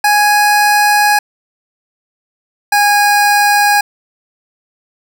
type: tone pair in turn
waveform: 25% pulse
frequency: 830.6 / 822 Hz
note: G#5 / G#5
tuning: 0 / -18 cents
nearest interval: unison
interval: 18 cents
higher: first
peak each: -4 dBFS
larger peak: neither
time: 0.04-1.19 / 2.72-3.81 s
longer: first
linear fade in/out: 5 ms
effects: none